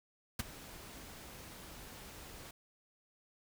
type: noise with ADSR envelope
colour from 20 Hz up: pink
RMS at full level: -33 dBFS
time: 0.39-2.51 s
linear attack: 5 ms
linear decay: 21 ms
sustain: -18 dB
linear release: 4 ms
effects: none